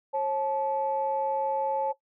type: tone pair together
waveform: sine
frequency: 542 / 866.7 Hz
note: C#5 / A5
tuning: -39 / -26 cents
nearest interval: minor sixth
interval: 813 cents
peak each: -27 dBFS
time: 0.13-1.93 s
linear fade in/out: 20 ms
effects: noise-tail reverb RT60 0.1 s tail -17 dB re dry + tanh soft clip ceiling -17 dBFS